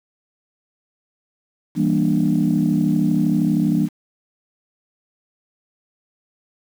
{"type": "chord", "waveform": "sine", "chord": "E half-diminished seventh", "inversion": "none", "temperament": "just", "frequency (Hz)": [164.81, 197.78, 237.3, 296.7], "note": ["E3", "G3", "Bb3", "D4"], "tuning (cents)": [0, 16, 31, 18], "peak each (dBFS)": -20, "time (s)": [1.75, 3.89], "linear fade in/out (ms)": 50, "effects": ["tanh soft clip ceiling -7 dBFS", "7-bit"]}